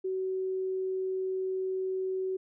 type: tone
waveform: sine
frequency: 376.7 Hz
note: F#4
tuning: 31 cents sharp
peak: -29 dBFS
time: 0.04-2.37 s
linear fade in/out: 10 ms
effects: none